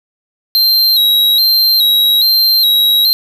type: tone with vibrato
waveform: square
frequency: 4000 Hz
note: B7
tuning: 21 cents sharp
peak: -8 dBFS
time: 0.55-3.13 s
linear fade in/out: 0 ms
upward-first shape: square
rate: 1.2 Hz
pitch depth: 65 cents each way
effects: none